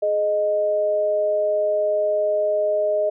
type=tone pair together; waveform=sine; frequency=421.8 / 619 Hz; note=G#4 / D#5; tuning=+27 / -9 cents; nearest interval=perfect fifth; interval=664 cents; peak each=-26 / -18 dBFS; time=0.02-3.1 s; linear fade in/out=10 ms; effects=none